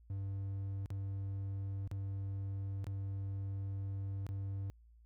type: tone with dropouts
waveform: triangle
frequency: 98 Hz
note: G2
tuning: in tune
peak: -35 dBFS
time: 0.1-4.7 s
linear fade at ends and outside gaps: 0 ms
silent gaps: 0.859-0.904 / 1.875-1.914 / 2.843-2.868 / 4.266-4.29 s
effects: added 57 Hz sine -59 dBFS peak until 5.05 s